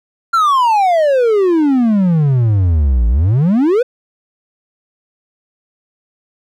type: exponential two-way sweep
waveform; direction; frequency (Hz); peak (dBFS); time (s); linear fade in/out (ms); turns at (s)
triangle; down then up; 1396.9 to 54.6 to 520; -7; 0.33-3.83; 10; 3.08
effects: none